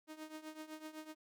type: tone with tremolo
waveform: sawtooth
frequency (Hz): 311.1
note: D#4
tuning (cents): 0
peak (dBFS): -40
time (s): 0.07-1.15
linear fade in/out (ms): 50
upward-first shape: triangle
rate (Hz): 7.9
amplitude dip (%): 85
effects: none